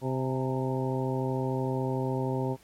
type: harmonic tone with a mistuned harmonic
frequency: 130.5 Hz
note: C3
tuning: 4 cents flat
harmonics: 1 / 2 / 3 / 4 / 5 / 6 / 7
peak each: -30 / -33 / -33 / -36 / -41 / -41 / -38 dBFS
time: 0.01-2.57 s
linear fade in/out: 50 ms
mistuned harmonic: 6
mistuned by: +80 cents
effects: pink hiss -59 dBFS RMS until 2.63 s + MP3 64 kbps